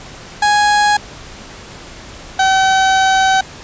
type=tone pair in turn; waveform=30% pulse; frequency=830.6 / 764.2 Hz; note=G#5 / G5; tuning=0 / -44 cents; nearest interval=minor second; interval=144 cents; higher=first; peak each=-7 dBFS; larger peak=neither; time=0.42-0.97 / 2.39-3.41 s; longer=second; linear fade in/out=5 ms; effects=pink hiss -34 dBFS RMS until 3.63 s + resampled to 16000 Hz